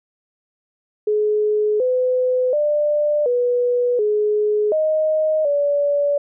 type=tone with pitch steps; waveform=sine; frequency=423.1 / 506 / 594 / 489 / 421.1 / 623 / 575 Hz; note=G#4 / B4 / D5 / B4 / G#4 / D#5 / D5; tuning=+32 / +42 / +20 / -17 / +24 / +2 / -37 cents; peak=-15 dBFS; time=1.07-6.18 s; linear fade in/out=5 ms; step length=730 ms; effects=none